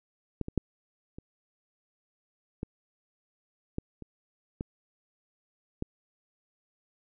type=clicks; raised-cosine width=3 ms; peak=-18 / -23 / -12 / -29 / -20 / -18 / -29 / -20 / -18 dBFS; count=9; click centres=0.413 / 0.484 / 0.577 / 1.185 / 2.631 / 3.784 / 4.023 / 4.609 / 5.824 s; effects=none